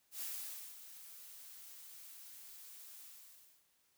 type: noise with ADSR envelope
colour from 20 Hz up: blue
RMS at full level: -42 dBFS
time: 0.11-3.66 s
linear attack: 100 ms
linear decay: 540 ms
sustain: -12 dB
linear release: 650 ms
effects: white hiss -75 dBFS RMS until 3.97 s